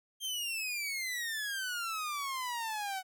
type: exponential sweep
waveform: sawtooth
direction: down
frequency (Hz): 3200 to 743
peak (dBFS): -31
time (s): 0.2-3.03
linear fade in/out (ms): 50
effects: none